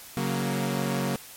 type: chord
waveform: sawtooth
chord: F# major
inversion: second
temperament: equal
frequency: 138.59 / 185 / 233.1 Hz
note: C#3 / F#3 / A#3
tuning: 0 / 0 / 0 cents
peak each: -26 dBFS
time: 0.17-1.16 s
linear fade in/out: 0 ms
effects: white hiss -45 dBFS RMS until 1.36 s + MP3 64 kbps